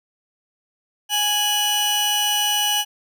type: tone pair together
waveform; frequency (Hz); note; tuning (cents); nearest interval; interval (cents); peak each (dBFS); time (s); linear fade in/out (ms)
sawtooth; 830.6 / 2954; G#5 / F#7; 0 / -3; octave + minor seventh; 2197; -20 / -16; 1.09-2.85; 50
effects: none